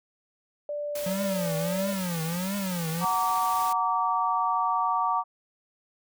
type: tone with pitch glide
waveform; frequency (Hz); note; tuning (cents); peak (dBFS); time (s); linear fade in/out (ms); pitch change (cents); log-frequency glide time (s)
sine; 587.3 to 580.9; D5 to D5; 0 to -19; -29; 0.69-1.93; 2; -19; 0.81-1.66
type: noise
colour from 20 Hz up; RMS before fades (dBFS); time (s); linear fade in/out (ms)
white; -38; 0.95-3.73; 5
type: tone with vibrato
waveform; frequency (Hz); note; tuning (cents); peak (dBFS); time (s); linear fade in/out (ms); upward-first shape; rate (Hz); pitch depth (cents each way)
square; 179.8; F#3; -49; -29; 1.06-3.05; 5; triangle; 1.5; 220
type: chord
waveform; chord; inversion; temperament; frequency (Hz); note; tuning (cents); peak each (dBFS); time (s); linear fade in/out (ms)
sine; Gb augmented; none; just; 740 / 925 / 1156.2; Gb5 / Bb5 / D6; 0 / -14 / -27; -29 / -27 / -26; 3-5.24; 50
effects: none